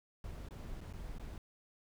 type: noise with dropouts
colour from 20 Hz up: brown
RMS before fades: -45 dBFS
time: 0.24-1.38 s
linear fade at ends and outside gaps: 2 ms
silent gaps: 0.487-0.508 / 0.807-0.812 / 0.928-0.935 / 1.184-1.196 s
effects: none